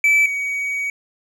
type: tone pair in turn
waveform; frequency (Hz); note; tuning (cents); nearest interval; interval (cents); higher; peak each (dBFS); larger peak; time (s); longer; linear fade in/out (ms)
triangle; 2311 / 2258; D7 / C#7; -28 / +31; unison; 41; first; -10 / -19; first; 0.04-0.26 / 0.26-0.9; second; 2
effects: none